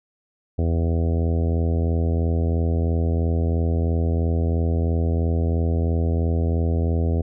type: harmonic tone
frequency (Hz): 83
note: E2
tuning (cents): +12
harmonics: 1 / 2 / 3 / 4 / 5 / 6 / 7 / 8 / 9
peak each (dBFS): -19 / -28 / -29 / -33 / -32 / -34 / -39 / -38 / -43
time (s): 0.58-7.22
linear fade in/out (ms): 10
effects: none